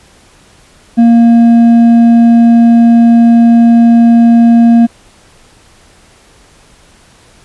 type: tone with hard clipping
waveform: sine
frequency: 233.1 Hz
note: A#3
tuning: in tune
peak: -3 dBFS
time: 0.97-4.87 s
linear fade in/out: 20 ms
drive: 4 dB
effects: pink hiss -43 dBFS RMS until 7.44 s + resampled to 24000 Hz